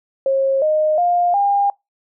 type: tone with pitch steps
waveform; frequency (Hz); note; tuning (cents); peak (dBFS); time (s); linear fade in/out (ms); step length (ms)
sine; 540 / 616.7 / 704.4 / 804.4; C#5 / D#5 / F5 / G5; -45 / -16 / +15 / +44; -13; 0.26-1.7; 2; 360
effects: noise-tail reverb RT60 0.2 s tail -25 dB re dry